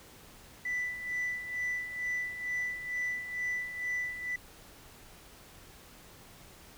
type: tone with tremolo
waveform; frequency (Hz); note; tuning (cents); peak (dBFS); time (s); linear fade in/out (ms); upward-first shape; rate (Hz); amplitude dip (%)
sine; 1983; B6; +7; -28; 0.65-4.36; 5; sine; 2.2; 70
effects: tanh soft clip ceiling -28 dBFS + pink hiss -54 dBFS RMS until 6.77 s